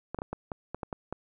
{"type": "clicks", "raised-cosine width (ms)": 1, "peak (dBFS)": -20, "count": 9, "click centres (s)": [0.146, 0.188, 0.219, 0.33, 0.518, 0.746, 0.832, 0.928, 1.126], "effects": []}